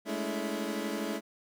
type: chord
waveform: 25% pulse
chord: A major seventh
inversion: third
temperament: equal with one note detuned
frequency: 207.7 / 220 / 284.3 / 329.6 Hz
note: G#3 / A3 / C#4 / E4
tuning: 0 / 0 / +44 / 0 cents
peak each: -34 dBFS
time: 0.05-1.21 s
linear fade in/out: 50 ms
effects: none